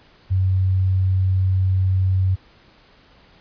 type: tone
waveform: sine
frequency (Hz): 94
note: F#2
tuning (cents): +28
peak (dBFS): -15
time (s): 0.3-2.36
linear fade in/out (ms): 20
effects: pink hiss -52 dBFS RMS until 3.4 s + resampled to 11025 Hz